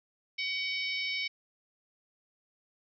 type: harmonic tone with a mistuned harmonic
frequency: 759 Hz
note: F#5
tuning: 44 cents sharp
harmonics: 3 / 4 / 5 / 6 / 7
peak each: -33 / -40 / -40 / -43 / -39 dBFS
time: 0.38-1.28 s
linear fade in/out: 10 ms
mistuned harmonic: 3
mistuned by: -16 cents
effects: none